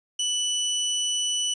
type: tone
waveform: 25% pulse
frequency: 2972 Hz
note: F#7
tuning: 7 cents sharp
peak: -20 dBFS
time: 0.19-1.54 s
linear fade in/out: 5 ms
effects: resampled to 22050 Hz